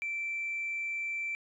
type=tone; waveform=sine; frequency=2338 Hz; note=D7; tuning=8 cents flat; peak=-31 dBFS; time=0.02-1.35 s; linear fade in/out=0 ms; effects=tanh soft clip ceiling -28 dBFS